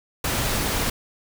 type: noise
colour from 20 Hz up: pink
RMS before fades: -24 dBFS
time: 0.24-0.9 s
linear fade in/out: 5 ms
effects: none